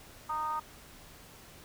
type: ring-modulated tone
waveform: triangle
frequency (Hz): 155.56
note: D#3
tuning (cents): 0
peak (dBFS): -26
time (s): 0.29-0.6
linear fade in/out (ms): 10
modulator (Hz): 1080
effects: pink hiss -53 dBFS RMS until 1.64 s